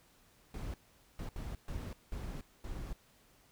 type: noise bursts at uneven times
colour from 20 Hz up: brown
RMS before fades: -41 dBFS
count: 6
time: 0.54-0.74 / 1.19-1.29 / 1.36-1.55 / 1.68-1.93 / 2.12-2.41 / 2.64-2.93 s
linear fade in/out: 2 ms
effects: pink hiss -66 dBFS RMS until 3.51 s